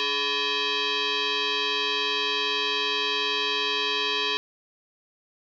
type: tone with frequency modulation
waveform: sine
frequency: 290.7 Hz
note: D4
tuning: 18 cents flat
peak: -23 dBFS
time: 0-4.37 s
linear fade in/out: 0 ms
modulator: 712 Hz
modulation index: 5.8
effects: none